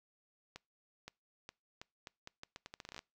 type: accelerating click train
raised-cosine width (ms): 0.2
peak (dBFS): -29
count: 18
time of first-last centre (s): 0.56-2.991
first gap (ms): 520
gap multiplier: 0.79
effects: noise-tail reverb RT60 0.3 s tail -26 dB re dry